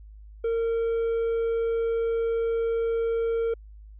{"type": "tone", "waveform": "triangle", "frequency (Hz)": 458.7, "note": "A#4", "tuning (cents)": -28, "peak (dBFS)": -21, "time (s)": [0.44, 3.54], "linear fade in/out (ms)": 5, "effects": ["added 52 Hz sine -43 dBFS peak until 3.99 s", "resampled to 8000 Hz"]}